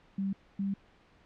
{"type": "tone pair in turn", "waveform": "sine", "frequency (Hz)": [195.2, 197.13], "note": ["G3", "G3"], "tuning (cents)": [-7, 10], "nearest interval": "unison", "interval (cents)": 17, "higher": "second", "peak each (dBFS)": [-29, -29], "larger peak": "neither", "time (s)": [[0.18, 0.33], [0.59, 0.74]], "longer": "neither", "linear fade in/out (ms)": 5, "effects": ["pink hiss -62 dBFS RMS until 1.25 s", "low-pass 3000 Hz 12 dB/octave"]}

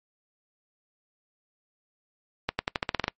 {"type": "accelerating click train", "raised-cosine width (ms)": 0.3, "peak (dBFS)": -9, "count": 10, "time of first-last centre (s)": [2.49, 3.081], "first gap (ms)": 100, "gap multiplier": 0.89, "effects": ["noise-tail reverb RT60 0.1 s tail -24 dB re dry", "MP3 32 kbps"]}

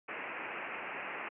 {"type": "low-pass noise", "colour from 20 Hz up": "white", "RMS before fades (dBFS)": -41, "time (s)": [0.08, 1.29], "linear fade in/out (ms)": 10, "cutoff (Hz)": 2700, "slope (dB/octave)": 96, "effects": ["high-pass 300 Hz 12 dB/octave"]}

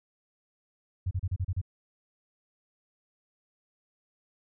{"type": "tone bursts", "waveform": "sine", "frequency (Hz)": 92.1, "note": "F#2", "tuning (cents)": -7, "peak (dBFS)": -26, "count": 7, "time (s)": [1.06, 1.615], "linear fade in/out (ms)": 10, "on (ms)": 51, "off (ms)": 33, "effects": []}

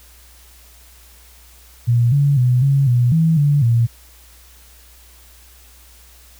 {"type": "tone with pitch steps", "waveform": "sine", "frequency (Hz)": [119.1, 142.1, 124.6, 138.4, 122, 162.2, 144.7, 117], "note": ["A#2", "C#3", "B2", "C#3", "B2", "E3", "D3", "A#2"], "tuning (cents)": [38, 43, 16, -2, -21, -28, -25, 7], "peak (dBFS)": -11, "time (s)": [1.87, 3.87], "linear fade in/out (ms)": 20, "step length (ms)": 250, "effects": ["added 60 Hz sine -46 dBFS peak until 6.39 s", "white hiss -48 dBFS RMS until 6.39 s"]}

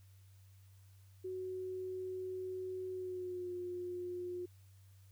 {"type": "tone with pitch glide", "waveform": "sine", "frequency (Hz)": [371.5, 357.4], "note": ["F#4", "F4"], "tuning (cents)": [7, 40], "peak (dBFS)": -39, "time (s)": [1.24, 4.46], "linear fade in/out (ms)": 10, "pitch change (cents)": -67, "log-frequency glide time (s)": [2.91, 3.52], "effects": ["added 96 Hz sine -58 dBFS peak until 5.11 s", "white hiss -72 dBFS RMS until 5.11 s"]}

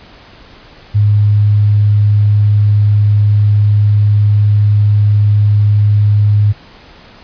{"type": "tone", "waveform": "sine", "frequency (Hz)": 103.83, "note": "G#2", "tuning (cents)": 0, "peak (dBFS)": -6, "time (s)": [0.94, 6.53], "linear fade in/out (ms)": 20, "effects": ["pink hiss -39 dBFS RMS until 7.23 s", "resampled to 11025 Hz"]}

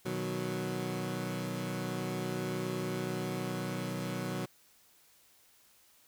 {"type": "chord", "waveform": "20% pulse", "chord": "B major", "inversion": "none", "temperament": "equal", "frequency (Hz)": [123.47, 155.56, 185], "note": ["B2", "D#3", "F#3"], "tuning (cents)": [0, 0, 0], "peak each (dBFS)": [-34, -35, -32], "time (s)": [0.05, 4.46], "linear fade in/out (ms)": 10, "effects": ["white hiss -64 dBFS RMS until 6.07 s"]}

